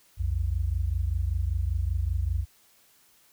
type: tone pair together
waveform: sine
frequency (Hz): 60.74 / 85.9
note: B1 / F2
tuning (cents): -28 / -28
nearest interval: tritone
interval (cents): 600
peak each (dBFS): -27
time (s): 0.17-2.46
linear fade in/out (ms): 50
effects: white hiss -61 dBFS RMS until 3.32 s